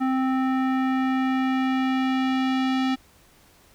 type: tone with low-pass filter sweep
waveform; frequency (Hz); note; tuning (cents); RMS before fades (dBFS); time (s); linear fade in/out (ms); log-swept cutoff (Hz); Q
square; 261.6; C4; 0; -23; 0-2.96; 20; 1400 to 3700; 1.3
effects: pink hiss -56 dBFS RMS until 3.74 s